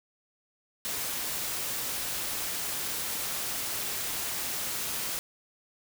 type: noise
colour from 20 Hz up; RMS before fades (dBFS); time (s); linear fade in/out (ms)
white; -33; 0.85-5.19; 0
effects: none